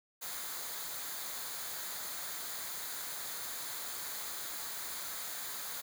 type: noise with comb filter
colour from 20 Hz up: white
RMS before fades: -41 dBFS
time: 0.21-5.82 s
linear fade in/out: 20 ms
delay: 0.36 ms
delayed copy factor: -0.55
effects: none